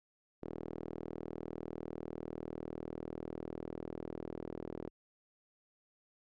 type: tone with band-pass filter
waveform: sawtooth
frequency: 40.06 Hz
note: E1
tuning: 49 cents flat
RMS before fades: -44 dBFS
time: 0.42-4.9 s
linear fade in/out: 10 ms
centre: 380 Hz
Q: 1.9
effects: none